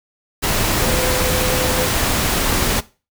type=tone in noise; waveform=sine; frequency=508 Hz; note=B4; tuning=49 cents sharp; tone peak=-23 dBFS; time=0.81-1.88 s; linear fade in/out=20 ms; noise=pink; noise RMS=-18 dBFS; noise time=0.42-2.81 s; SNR=-8 dB; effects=noise-tail reverb RT60 0.3 s tail -18 dB re dry